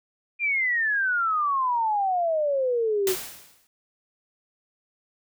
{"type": "exponential sweep", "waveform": "sine", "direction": "down", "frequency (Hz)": [2427, 363.3], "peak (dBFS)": -21, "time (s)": [0.39, 3.16], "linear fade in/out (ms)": 50}
{"type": "noise with exponential decay", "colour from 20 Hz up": "white", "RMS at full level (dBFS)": -26, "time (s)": [3.07, 3.67], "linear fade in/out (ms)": 2, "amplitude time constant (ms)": 130}
{"effects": []}